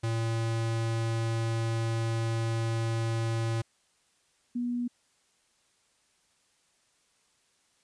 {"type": "tone pair in turn", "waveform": ["square", "sine"], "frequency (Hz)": [114, 242.5], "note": ["A#2", "B3"], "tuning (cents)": [-38, -31], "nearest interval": "octave + minor second", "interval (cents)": 1307, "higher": "second", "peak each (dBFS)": -28, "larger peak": "neither", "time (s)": [[0.03, 3.62], [4.55, 4.88]], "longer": "first", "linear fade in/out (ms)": 10, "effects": ["white hiss -69 dBFS RMS until 7.83 s", "resampled to 22050 Hz"]}